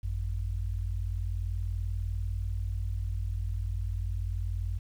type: tone pair together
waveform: sine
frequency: 51.58 / 91.9 Hz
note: G#1 / F#2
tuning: -11 / -11 cents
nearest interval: minor seventh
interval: 1000 cents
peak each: -31 / -32 dBFS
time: 0.03-4.79 s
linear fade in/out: 10 ms
effects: tanh soft clip ceiling -21 dBFS + 10-bit